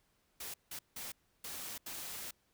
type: noise bursts at uneven times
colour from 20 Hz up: white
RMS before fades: -44 dBFS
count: 5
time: 0.4-0.54 / 0.71-0.79 / 0.96-1.12 / 1.44-1.78 / 1.86-2.31 s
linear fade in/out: 5 ms
effects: pink hiss -75 dBFS RMS until 2.53 s